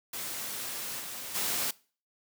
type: noise with level steps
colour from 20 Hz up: white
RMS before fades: -37 / -40 / -31 dBFS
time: 0.13-1.71 s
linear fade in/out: 5 ms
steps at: 0.99 / 1.34 s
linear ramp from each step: 20 ms
effects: noise-tail reverb RT60 0.4 s tail -22 dB re dry + high-pass 100 Hz 12 dB/octave